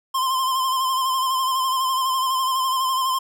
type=tone with vibrato; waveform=square; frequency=1045 Hz; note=C6; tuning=2 cents flat; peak=-20 dBFS; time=0.14-3.19 s; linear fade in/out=10 ms; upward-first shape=sine; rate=12 Hz; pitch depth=42 cents each way; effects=none